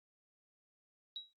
sine tone with exponential decay, 3864 Hz, B7, 39 cents flat, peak -37 dBFS, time 1.16-1.33 s, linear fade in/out 1 ms, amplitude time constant 36 ms, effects Opus 32 kbps

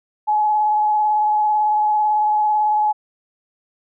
sine tone with vibrato, 848 Hz, G#5, 36 cents sharp, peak -14 dBFS, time 0.27-2.93 s, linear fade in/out 20 ms, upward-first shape sine, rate 18 Hz, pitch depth 17 cents each way, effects none

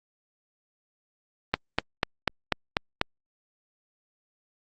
click train, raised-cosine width 0.3 ms, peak -5 dBFS, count 7, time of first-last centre 1.54-3.014 s, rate 4.07 Hz, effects Opus 32 kbps

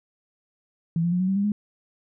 sine tone with pitch steps, 166 / 172.35 / 178.95 / 185.79 / 192.9 / 200.3 / 207.9 Hz, E3 / F3 / F3 / F#3 / G3 / G3 / G#3, +12 / -23 / +42 / +7 / -28 / +38 / +2 cents, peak -20 dBFS, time 0.96-1.52 s, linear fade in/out 2 ms, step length 80 ms, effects none

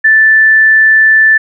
sine tone, 1760 Hz, A6, in tune, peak -3 dBFS, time 0.04-1.38 s, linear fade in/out 10 ms, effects none

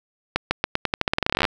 accelerating click train, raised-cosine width 0.3 ms, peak -3 dBFS, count 22, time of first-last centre 0.36-1.452 s, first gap 150 ms, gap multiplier 0.87, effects 7-bit

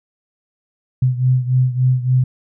sine beating tone pair, 126.7 / 130.2 Hz, B2 / C3, +45 / -8 cents, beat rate 3.5 Hz, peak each -14 / -18 dBFS, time 1.02-2.24 s, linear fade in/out 5 ms, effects none

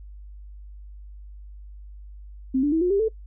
sine tone with pitch steps, 262.5 / 291.3 / 323.2 / 358.6 / 397.9 / 441.5 Hz, C4 / D4 / E4 / F4 / G4 / A4, +6 / -14 / -34 / +46 / +26 / +6 cents, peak -18 dBFS, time 2.54-3.086 s, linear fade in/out 10 ms, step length 91 ms, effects noise-tail reverb RT60 0.1 s tail -21 dB re dry + added 50 Hz sine -39 dBFS peak until 3.26 s

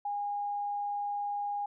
sine tone, 817 Hz, G#5, 29 cents flat, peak -31 dBFS, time 0.05-1.66 s, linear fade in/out 5 ms, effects none

